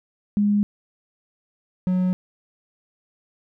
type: tone pair in turn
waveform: sine / triangle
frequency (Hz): 205.7 / 183.26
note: G#3 / F#3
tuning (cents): -16 / -16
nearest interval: major second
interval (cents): 200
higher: first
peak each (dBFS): -16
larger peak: neither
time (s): 0.37-0.63 / 1.87-2.13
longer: neither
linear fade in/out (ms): 0
effects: none